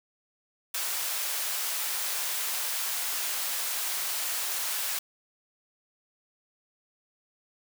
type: high-pass noise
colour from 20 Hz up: white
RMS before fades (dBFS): -31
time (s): 0.74-4.99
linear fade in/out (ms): 5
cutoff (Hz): 680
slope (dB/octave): 12
effects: none